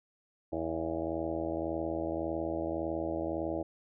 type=harmonic tone with a mistuned harmonic; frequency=81.8 Hz; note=E2; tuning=13 cents flat; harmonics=1 / 2 / 3 / 4 / 5 / 6 / 7 / 8 / 9 / 10; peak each=-43 / -47 / -47 / -35 / -44 / -42 / -38 / -40 / -46 / -46 dBFS; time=0.52-3.63 s; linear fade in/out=10 ms; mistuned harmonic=9; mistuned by=-57 cents; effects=none